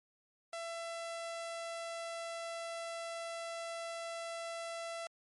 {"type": "tone", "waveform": "sawtooth", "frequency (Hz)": 670, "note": "E5", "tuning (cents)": 28, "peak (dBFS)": -36, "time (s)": [0.53, 5.07], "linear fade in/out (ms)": 2, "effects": ["MP3 48 kbps"]}